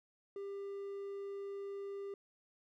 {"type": "tone", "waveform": "triangle", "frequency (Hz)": 397.8, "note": "G4", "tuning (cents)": 25, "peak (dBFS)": -39, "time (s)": [0.36, 2.14], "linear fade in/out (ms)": 2, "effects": []}